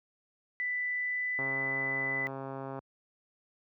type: tone with pitch glide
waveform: sine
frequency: 1986 to 1999.8 Hz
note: B6 to B6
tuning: +9 to +21 cents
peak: -30 dBFS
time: 0.6-2.27 s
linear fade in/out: 0 ms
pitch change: +12 cents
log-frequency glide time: 0.93-1.57 s
type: click train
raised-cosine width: 1 ms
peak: -26 dBFS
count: 190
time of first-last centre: 1.39-2.79 s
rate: 135 Hz
effects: high-pass 80 Hz 12 dB/octave